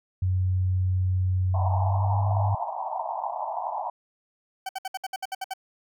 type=tone with pitch glide; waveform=sine; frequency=92.5 to 99.71 Hz; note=F#2 to G2; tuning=0 to +30 cents; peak=-21 dBFS; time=0.22-2.55 s; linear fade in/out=5 ms; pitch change=+130 cents; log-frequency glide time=1.61-2.18 s
type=band-pass noise; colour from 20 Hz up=white; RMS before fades=-31 dBFS; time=1.54-3.9 s; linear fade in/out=5 ms; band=640 to 1000 Hz; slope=96 dB/octave
type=tone bursts; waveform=40% pulse; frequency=763 Hz; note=G5; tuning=47 cents flat; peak=-28 dBFS; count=10; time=4.66-5.537 s; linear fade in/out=5 ms; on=31 ms; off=63 ms
effects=none